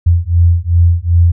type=beating tone pair; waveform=sine; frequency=84.5 / 87.1 Hz; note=E2 / F2; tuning=+43 / -4 cents; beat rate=2.6 Hz; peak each=-10 dBFS; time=0.06-1.32 s; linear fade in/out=10 ms; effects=none